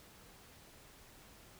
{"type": "silence", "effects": ["pink hiss -59 dBFS RMS until 1.59 s"]}